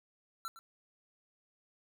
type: tone with echo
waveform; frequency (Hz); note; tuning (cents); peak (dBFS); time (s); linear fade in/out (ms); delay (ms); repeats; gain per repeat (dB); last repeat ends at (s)
square; 1349; E6; +40; -38; 0.45-0.48; 0; 110; 1; -13; 0.59
effects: none